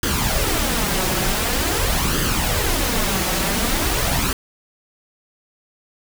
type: noise with flanger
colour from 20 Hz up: pink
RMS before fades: -20 dBFS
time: 0.03-4.33 s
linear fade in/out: 2 ms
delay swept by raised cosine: 0.63 to 5.43 ms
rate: 0.46 Hz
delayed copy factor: +0.55
effects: none